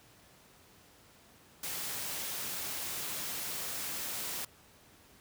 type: noise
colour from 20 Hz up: white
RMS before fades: -38 dBFS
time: 1.63-4.45 s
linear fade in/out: 5 ms
effects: pink hiss -60 dBFS RMS until 5.2 s + high-pass 60 Hz 12 dB/octave